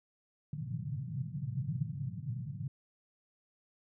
white band-pass noise, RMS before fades -38 dBFS, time 0.53-2.68 s, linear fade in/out 2 ms, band 110 to 160 Hz, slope 48 dB/octave, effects none

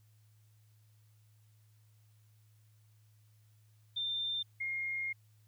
sine tone pair in turn, 3589 / 2134 Hz, A7 / C7, +34 / +34 cents, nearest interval major sixth, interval 900 cents, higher first, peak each -33 / -34 dBFS, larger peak first, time 3.96-4.43 / 4.6-5.13 s, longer second, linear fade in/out 10 ms, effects added 107 Hz sine -62 dBFS peak until 5.47 s + white hiss -75 dBFS RMS until 5.47 s

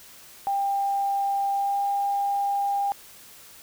sine tone with pitch glide, 795 to 801.9 Hz, G5 to G5, +24 to +39 cents, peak -22 dBFS, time 0.47-2.92 s, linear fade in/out 0 ms, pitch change +15 cents, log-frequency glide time 1.53-1.81 s, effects white hiss -48 dBFS RMS until 3.62 s

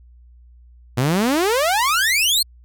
sawtooth exponential sweep, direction up, 116.54 to 4435 Hz, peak -12 dBFS, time 0.97-2.43 s, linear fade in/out 10 ms, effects added 60 Hz sine -44 dBFS peak until 2.64 s

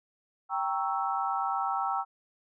sine chord, G diminished seventh, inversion none, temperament equal, 784 / 932.3 / 1108.7 / 1318.5 Hz, G5 / Bb5 / Db6 / Fb6, 0 / 0 / 0 / 0 cents, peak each -31 / -34 / -36 / -32 dBFS, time 0.49-2.05 s, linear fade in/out 50 ms, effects none

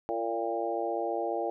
harmonic tone with a mistuned harmonic, 114.6 Hz, A#2, 29 cents flat, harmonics 3 / 4 / 5 / 6 / 7, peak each -35 / -35 / -35 / -35 / -35 dBFS, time 0.09-1.5 s, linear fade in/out 0 ms, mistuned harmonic 5, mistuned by +17 cents, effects none

